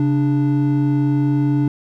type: tone pair together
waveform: triangle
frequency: 136.78 / 293.7 Hz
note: C#3 / D4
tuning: -23 / 0 cents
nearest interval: octave + minor second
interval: 1323 cents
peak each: -15 dBFS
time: 0-1.68 s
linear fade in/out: 2 ms
effects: none